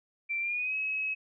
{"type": "tone with pitch glide", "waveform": "sine", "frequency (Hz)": [2349, 2562], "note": ["D7", "E7"], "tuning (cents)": [0, -50], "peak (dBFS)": -29, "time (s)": [0.29, 1.15], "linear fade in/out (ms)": 20, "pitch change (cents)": 150, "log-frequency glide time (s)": [0.4, 0.75], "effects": []}